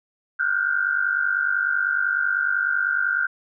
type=tone cluster; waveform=sine; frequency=1409 / 1459 / 1555 Hz; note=F6 / F#6 / G6; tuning=+15 / -25 / -14 cents; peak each=-24 dBFS; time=0.39-3.27 s; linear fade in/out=10 ms; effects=none